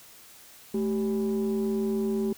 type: tone pair together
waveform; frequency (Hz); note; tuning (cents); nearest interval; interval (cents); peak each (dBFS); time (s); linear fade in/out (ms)
sine; 216.9 / 387.4; A3 / G4; -25 / -20; minor seventh; 1005; -25 / -26; 0.74-2.33; 5
effects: tanh soft clip ceiling -21 dBFS + white hiss -51 dBFS RMS until 2.37 s

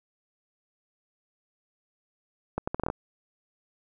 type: accelerating click train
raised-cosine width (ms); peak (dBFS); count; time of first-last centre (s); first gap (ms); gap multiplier
1; -14; 8; 2.58-2.901; 95; 0.74
effects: none

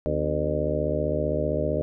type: harmonic tone with a mistuned harmonic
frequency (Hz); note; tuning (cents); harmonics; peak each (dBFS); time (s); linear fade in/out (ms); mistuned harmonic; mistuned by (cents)
75.4; D2; +46; 1 / 2 / 3 / 4 / 5 / 6 / 7 / 8; -31 / -31 / -34 / -33 / -33 / -31 / -31 / -28; 0.06-1.82; 0; 3; +150
effects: none

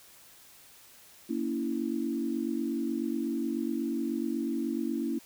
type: chord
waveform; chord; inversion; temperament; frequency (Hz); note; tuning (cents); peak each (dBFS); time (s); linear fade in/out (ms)
sine; A# diminished; none; equal with one note detuned; 233.1 / 282.2 / 329.6; A#3 / C#4 / E4; 0 / +31 / 0; -33; 1.29-5.19; 10
effects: white hiss -55 dBFS RMS until 5.25 s

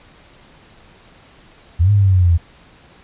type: linear two-way sweep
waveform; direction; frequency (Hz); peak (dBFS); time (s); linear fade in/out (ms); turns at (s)
sine; up then down; 78.2 to 104.1 to 82.2; -9; 1.79-2.38; 20; 1.91
effects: pink hiss -47 dBFS RMS until 3.03 s + resampled to 8000 Hz

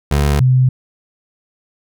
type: tone pair in turn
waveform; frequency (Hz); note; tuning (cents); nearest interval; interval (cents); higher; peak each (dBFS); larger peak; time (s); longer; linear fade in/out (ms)
25% pulse / sine; 72 / 128.36; D2 / C3; -34 / -33; minor seventh; 1001; second; -8; neither; 0.11-0.4 / 0.4-0.69; neither; 5
effects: none

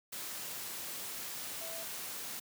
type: tone in noise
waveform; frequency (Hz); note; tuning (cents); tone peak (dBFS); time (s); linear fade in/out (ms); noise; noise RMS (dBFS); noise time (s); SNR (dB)
sine; 659.3; E5; 0; -46; 1.61-1.84; 10; white; -42; 0.12-2.4; -7
effects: high-pass 100 Hz 12 dB/octave

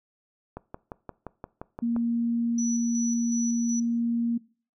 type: click train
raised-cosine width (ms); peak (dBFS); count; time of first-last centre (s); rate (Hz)
1; -22; 9; 0.57-1.964; 5.74
type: tone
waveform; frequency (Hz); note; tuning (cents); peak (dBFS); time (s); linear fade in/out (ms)
sine; 234.2; A#3; +8; -23; 1.82-4.38; 10
type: tone with tremolo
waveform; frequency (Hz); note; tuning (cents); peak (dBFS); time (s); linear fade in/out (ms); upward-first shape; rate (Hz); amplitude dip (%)
sine; 5920; F#8; 0; -31; 2.58-3.8; 5; square; 2.7; 45
effects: noise-tail reverb RT60 0.4 s tail -21 dB re dry

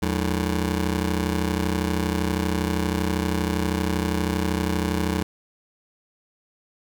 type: ring-modulated tone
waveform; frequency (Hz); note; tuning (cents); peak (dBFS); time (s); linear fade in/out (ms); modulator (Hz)
20% pulse; 129; C3; -24; -14; 0.02-5.23; 5; 48.2
effects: none

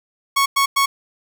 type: tone bursts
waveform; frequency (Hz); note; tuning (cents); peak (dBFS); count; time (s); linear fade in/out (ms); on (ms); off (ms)
sawtooth; 1106; C#6; -4; -10; 3; 0.36-0.86; 10; 100; 100
effects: none

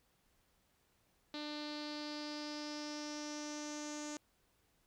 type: tone with low-pass filter sweep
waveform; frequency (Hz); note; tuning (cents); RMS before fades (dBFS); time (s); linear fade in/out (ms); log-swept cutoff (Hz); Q
sawtooth; 298.3; D4; +27; -44; 1.34-4.17; 2; 4100 to 6700; 5.8
effects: pink hiss -75 dBFS RMS until 4.86 s

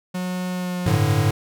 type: tone with pitch glide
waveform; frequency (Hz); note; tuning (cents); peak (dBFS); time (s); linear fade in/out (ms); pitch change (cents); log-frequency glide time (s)
45% pulse; 181.9 to 179.09; F#3 to F3; -29 to +44; -24; 0.14-0.96; 10; -27; 0.5-0.83
type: chord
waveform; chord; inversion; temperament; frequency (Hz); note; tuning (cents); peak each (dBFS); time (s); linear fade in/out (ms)
square; G suspended second; none; equal; 98 / 110 / 146.83; G2 / A2 / D3; 0 / 0 / 0; -23 / -21 / -22; 0.86-1.31; 5
effects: none

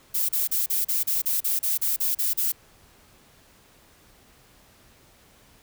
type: noise bursts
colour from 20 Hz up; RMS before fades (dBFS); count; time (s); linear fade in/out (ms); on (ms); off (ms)
violet; -24; 13; 0.14-2.522; 10; 150; 36
effects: pink hiss -56 dBFS RMS until 5.62 s

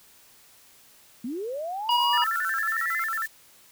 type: linear sweep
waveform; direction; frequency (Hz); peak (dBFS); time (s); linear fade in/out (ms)
sine; up; 220 to 2123; -29; 1.24-3.04; 5
type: harmonic tone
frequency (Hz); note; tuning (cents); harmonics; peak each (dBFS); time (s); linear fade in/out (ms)
962; B5; -46; 1 / 3 / 5; -22 / -25 / -35; 1.89-2.24; 2
type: noise with tremolo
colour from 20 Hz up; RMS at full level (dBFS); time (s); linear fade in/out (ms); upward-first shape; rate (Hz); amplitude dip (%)
blue; -40; 1.9-3.28; 10; sine; 9.1; 35
type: tone with vibrato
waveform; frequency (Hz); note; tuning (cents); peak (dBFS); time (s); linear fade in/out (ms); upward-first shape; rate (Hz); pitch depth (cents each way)
sine; 1543; G6; -28; -26; 2.13-3.26; 5; square; 11; 240
effects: white hiss -55 dBFS RMS until 3.71 s

